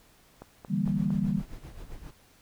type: click train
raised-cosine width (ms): 1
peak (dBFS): -28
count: 4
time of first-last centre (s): 0.42-1.105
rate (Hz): 4.38
type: chord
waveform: sine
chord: E half-diminished seventh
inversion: third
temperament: equal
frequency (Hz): 146.83 / 164.81 / 196 / 233.1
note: D3 / E3 / G3 / Bb3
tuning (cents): 0 / 0 / 0 / 0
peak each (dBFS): -33 / -31 / -27 / -33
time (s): 0.68-1.43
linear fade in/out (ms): 50
type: noise with tremolo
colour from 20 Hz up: brown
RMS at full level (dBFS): -40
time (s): 0.85-2.11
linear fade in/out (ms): 5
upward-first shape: sine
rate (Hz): 7.6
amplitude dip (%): 70
effects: pink hiss -60 dBFS RMS until 2.41 s